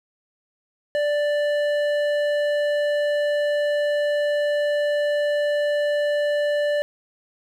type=tone with hard clipping; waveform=sine; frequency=587.3 Hz; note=D5; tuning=in tune; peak=-21 dBFS; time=0.95-6.82 s; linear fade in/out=0 ms; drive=10 dB; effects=none